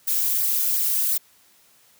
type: noise with flanger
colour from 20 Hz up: violet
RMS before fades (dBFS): -22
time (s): 0.07-1.18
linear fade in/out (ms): 10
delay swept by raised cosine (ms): 0.29 to 4.39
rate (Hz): 2.8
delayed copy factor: -0.7
effects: white hiss -57 dBFS RMS until 1.99 s + high-pass 60 Hz 12 dB/octave